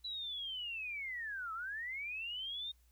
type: linear two-way sweep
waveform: sine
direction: down then up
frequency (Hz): 3975 to 1275 to 3706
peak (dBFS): -39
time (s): 0.04-2.72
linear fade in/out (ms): 10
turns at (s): 1.53
effects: added 60 Hz sine -65 dBFS peak until 2.91 s + white hiss -75 dBFS RMS until 2.91 s